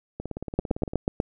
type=two click trains; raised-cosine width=2 ms; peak=-9 / -19 dBFS; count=6 / 14; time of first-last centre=0.59-1.201 / 0.2-0.934 s; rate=8.18 / 17.7 Hz; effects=none